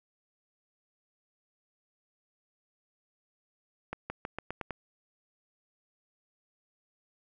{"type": "accelerating click train", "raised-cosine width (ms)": 0.5, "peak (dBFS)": -20, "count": 7, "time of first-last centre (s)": [3.93, 4.707], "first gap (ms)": 170, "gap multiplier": 0.89, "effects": []}